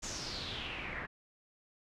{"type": "noise with low-pass filter sweep", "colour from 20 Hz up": "pink", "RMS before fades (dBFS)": -41, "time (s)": [0.02, 1.07], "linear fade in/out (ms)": 20, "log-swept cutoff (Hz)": [7000, 1700], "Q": 5.1, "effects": []}